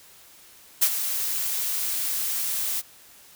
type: noise with ADSR envelope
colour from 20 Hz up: blue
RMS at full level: -17 dBFS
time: 0.81-2.82 s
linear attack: 17 ms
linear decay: 64 ms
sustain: -10 dB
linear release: 28 ms
effects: white hiss -51 dBFS RMS until 3.35 s